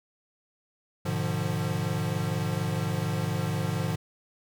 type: chord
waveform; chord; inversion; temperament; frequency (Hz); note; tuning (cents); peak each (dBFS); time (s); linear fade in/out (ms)
square; G# diminished seventh; none; equal with one note detuned; 103.83 / 123.47 / 150.35 / 174.61; G#2 / B2 / D3 / F3; 0 / 0 / +41 / 0; -33 / -35 / -32 / -33; 1.05-3.96; 10
effects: none